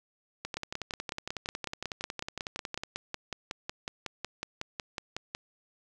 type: two click trains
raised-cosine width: 0.2 ms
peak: -18 / -17 dBFS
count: 27 / 27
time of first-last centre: 0.45-2.835 / 0.57-5.349 s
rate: 10.9 / 5.44 Hz
effects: none